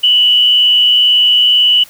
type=tone with frequency modulation; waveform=sine; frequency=2960 Hz; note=F#7; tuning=in tune; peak=-6 dBFS; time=0.03-1.84 s; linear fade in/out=10 ms; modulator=122 Hz; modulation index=0.51; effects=white hiss -40 dBFS RMS until 1.89 s